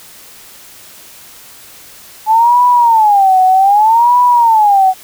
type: tone with vibrato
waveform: sine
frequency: 856 Hz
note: A5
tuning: 48 cents flat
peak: -5 dBFS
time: 2.26-4.94 s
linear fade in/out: 50 ms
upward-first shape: sine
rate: 0.64 Hz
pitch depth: 240 cents each way
effects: white hiss -37 dBFS RMS until 5.03 s